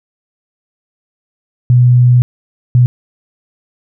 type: tone bursts at uneven times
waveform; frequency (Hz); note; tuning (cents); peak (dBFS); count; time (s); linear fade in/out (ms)
sine; 123.47; B2; 0; -4; 2; 1.7-2.22 / 2.75-2.86; 0
effects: none